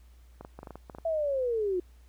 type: clicks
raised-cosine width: 1 ms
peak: -28 dBFS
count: 10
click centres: 0.41 / 0.449 / 0.59 / 0.631 / 0.672 / 0.707 / 0.756 / 0.898 / 0.949 / 0.985 s
type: linear sweep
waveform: sine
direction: down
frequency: 668 to 349.2 Hz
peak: -26 dBFS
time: 1.05-1.8 s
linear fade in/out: 5 ms
effects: added 60 Hz sine -52 dBFS peak until 2.08 s + pink hiss -67 dBFS RMS until 2.08 s